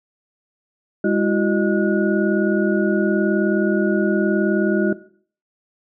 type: tone cluster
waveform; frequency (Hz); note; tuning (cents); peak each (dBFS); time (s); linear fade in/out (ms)
sine; 203.7 / 332.2 / 371.3 / 616 / 1453; G#3 / E4 / F#4 / D#5 / F#6; -33 / +13 / +6 / -17 / -32; -20 / -21 / -20 / -25 / -27; 1.04-4.93; 5
effects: noise-tail reverb RT60 0.5 s tail -17 dB re dry